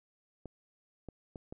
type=clicks; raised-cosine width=2 ms; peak=-30 dBFS; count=4; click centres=0.457 / 1.087 / 1.358 / 1.525 s; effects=none